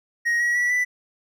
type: tone with pitch steps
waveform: triangle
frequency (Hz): 1881 / 1913.9 / 1947.3 / 1981.4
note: A#6 / A#6 / B6 / B6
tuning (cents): +15 / +45 / -25 / +5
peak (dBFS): -17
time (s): 0.25-0.85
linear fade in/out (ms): 20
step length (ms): 150
effects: none